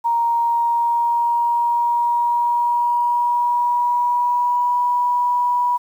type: tone with pitch glide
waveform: sine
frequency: 935 to 974.7 Hz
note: A#5 to B5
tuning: +5 to -23 cents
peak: -15 dBFS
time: 0.04-5.78 s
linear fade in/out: 20 ms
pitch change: +72 cents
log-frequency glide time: 0.25-4.8 s
effects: 8-bit